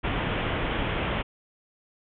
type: low-pass noise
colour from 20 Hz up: pink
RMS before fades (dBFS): -28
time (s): 0.03-1.23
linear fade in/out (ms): 20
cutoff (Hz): 3400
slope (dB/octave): 96
effects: none